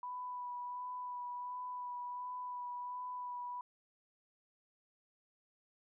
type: tone with vibrato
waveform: sine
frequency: 987.8 Hz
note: B5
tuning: in tune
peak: -40 dBFS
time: 0.03-3.61 s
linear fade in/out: 2 ms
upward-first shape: sine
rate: 1.4 Hz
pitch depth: 15 cents each way
effects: none